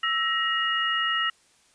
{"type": "tone cluster", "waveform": "sine", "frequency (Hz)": [1318, 1887, 2868], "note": ["E6", "A#6", "F7"], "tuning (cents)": [-1, 21, 45], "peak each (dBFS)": -27, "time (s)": [0.03, 1.3], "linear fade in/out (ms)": 5, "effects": ["white hiss -61 dBFS RMS until 1.74 s", "resampled to 22050 Hz"]}